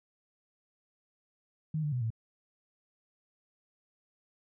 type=tone with pitch steps; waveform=sine; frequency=155.9 / 148.5 / 124.6 / 112.5 Hz; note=D#3 / D3 / B2 / A2; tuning=+4 / +20 / +16 / +39 cents; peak=-29 dBFS; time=1.74-2.104 s; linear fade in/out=5 ms; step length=91 ms; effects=none